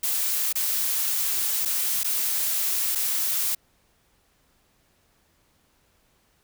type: noise with dropouts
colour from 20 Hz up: blue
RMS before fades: -25 dBFS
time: 0.03-3.55 s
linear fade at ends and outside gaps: 5 ms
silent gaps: 0.527-0.554 / 1.652-1.656 / 2.034-2.044 / 2.951-2.955 s
effects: pink hiss -65 dBFS RMS until 6.43 s